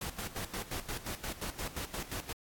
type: noise with tremolo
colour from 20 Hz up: pink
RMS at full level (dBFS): -38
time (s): 0.01-2.33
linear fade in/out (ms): 5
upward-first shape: square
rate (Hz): 5.7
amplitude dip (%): 75
effects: AAC 64 kbps